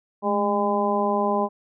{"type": "harmonic tone with a mistuned harmonic", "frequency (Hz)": 203.1, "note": "G#3", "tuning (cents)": -38, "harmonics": [1, 2, 3, 4, 5], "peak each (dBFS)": [-26, -26, -26, -26, -26], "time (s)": [0.22, 1.49], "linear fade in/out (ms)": 50, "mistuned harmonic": 1, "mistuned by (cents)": 63, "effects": []}